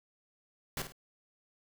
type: noise with echo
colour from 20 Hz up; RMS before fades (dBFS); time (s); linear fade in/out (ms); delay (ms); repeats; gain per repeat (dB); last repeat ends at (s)
pink; -36; 0.77-0.82; 2; 51; 2; -9; 0.922
effects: none

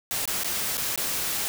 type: noise with dropouts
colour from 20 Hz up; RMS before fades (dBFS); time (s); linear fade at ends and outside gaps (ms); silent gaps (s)
white; -28; 0.11-1.48; 0; 0.255-0.276 / 0.435-0.445 / 0.771-0.778 / 0.959-0.976
effects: none

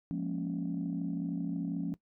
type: chord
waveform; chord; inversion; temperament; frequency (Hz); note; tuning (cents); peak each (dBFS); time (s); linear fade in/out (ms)
sine; Bb minor seventh; second; equal; 174.61 / 207.7 / 233.1 / 277.2; F3 / Ab3 / Bb3 / Db4; 0 / 0 / 0 / 0; -34 / -40 / -40 / -35; 0.11-1.94; 0
effects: noise-tail reverb RT60 0.1 s tail -19 dB re dry + tanh soft clip ceiling -25 dBFS

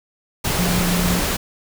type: tone in noise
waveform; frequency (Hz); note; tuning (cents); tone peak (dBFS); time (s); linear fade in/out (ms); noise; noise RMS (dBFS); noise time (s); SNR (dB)
sine; 177.4; F3; +27; -19; 0.58-1.2; 10; pink; -21; 0.44-1.37; -1
effects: none

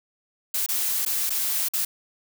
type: noise with dropouts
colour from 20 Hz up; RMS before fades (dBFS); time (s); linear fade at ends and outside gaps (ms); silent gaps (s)
blue; -25; 0.54-1.85; 5; 0.663-0.687 / 1.051-1.061 / 1.296-1.303 / 1.686-1.735
effects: none

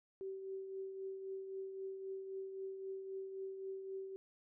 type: tone with tremolo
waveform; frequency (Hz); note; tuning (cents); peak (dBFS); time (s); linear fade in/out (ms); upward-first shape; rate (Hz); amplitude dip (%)
sine; 384.8; G4; -32; -40; 0.21-4.16; 0; triangle; 3.8; 50
effects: none

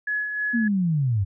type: tone with tremolo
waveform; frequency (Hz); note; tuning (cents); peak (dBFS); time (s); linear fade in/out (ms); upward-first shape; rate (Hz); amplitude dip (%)
sine; 1694; G#6; +34; -22; 0.07-0.68; 5; sine; 3.2; 45
type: linear sweep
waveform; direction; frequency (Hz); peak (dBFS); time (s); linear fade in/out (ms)
sine; down; 240.9 to 91.3; -19; 0.53-1.25; 20
effects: none

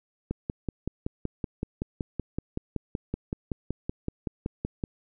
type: click train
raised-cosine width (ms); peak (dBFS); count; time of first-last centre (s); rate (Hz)
3; -16; 25; 0.31-4.838; 5.3
effects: none

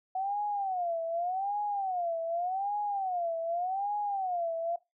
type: tone with vibrato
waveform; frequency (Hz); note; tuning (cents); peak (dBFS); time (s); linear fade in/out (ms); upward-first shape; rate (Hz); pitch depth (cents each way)
sine; 740; F#5; 0; -29; 0.15-4.76; 5; sine; 0.85; 200
effects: noise-tail reverb RT60 0.2 s tail -18 dB re dry

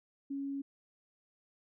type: tone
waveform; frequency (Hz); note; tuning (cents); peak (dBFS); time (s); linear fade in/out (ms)
sine; 277.2; C#4; 0; -35; 0.3-0.62; 10
effects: none

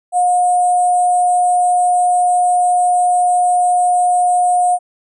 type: tone with sample-and-hold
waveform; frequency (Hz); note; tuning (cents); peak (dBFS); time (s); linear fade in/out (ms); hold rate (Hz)
sine; 717; F5; +45; -10; 0.12-4.79; 50; 8820
effects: resampled to 32000 Hz

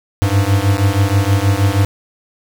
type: beating tone pair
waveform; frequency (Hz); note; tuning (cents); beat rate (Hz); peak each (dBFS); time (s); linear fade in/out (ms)
square; 96.3 / 102.6; G2 / G#2; -30 / -21; 6.3; -15; 0.22-1.85; 0
effects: none

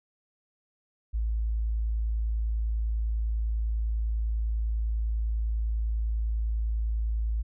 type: tone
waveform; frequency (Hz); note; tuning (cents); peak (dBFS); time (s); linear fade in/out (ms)
sine; 55; A1; 0; -25; 1.13-7.43; 20
effects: none

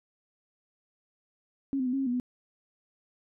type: tone with pitch steps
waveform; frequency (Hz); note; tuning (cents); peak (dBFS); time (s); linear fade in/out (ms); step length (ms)
sine; 274 / 257.2 / 249.5 / 271.5 / 269.5 / 243.5 / 248.9; C#4 / C4 / B3 / C#4 / C#4 / B3 / B3; -20 / -30 / +18 / -36 / -49 / -24 / +14; -26; 1.73-2.199; 0; 67
effects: none

